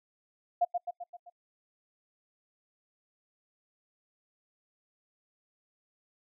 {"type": "tone with echo", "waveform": "sine", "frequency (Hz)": 703, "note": "F5", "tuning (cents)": 11, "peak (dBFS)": -22, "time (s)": [0.61, 0.65], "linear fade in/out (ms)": 10, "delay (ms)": 130, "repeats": 5, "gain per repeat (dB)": -5, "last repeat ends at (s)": 1.3, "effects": ["noise-tail reverb RT60 0.1 s tail -26 dB re dry"]}